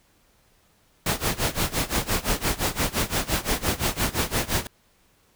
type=noise with tremolo; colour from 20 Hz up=pink; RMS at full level=-22 dBFS; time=1.06-4.67 s; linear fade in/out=2 ms; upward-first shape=sine; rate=5.8 Hz; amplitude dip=90%; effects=pink hiss -62 dBFS RMS until 5.35 s